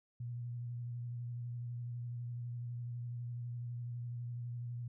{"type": "tone with vibrato", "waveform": "sine", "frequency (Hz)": 120.3, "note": "B2", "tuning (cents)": -45, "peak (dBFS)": -39, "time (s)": [0.2, 4.88], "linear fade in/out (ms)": 5, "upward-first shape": "square", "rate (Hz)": 12, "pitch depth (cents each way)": 18, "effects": []}